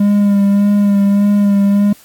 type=tone with vibrato; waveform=triangle; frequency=202.1 Hz; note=G#3; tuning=47 cents flat; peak=-6 dBFS; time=0-1.93 s; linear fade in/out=5 ms; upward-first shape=sine; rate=1.7 Hz; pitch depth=22 cents each way; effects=white hiss -44 dBFS RMS until 2.04 s + AAC 64 kbps